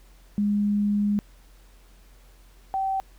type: tone pair in turn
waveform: sine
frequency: 205.7 / 771.9 Hz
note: G#3 / G5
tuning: -16 / -27 cents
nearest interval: octave + major seventh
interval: 2289 cents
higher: second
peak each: -20 / -23 dBFS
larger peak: first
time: 0.38-1.19 / 2.74-3 s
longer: first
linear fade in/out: 0 ms
effects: added 44 Hz sine -50 dBFS peak until 3.18 s + pink hiss -59 dBFS RMS until 3.18 s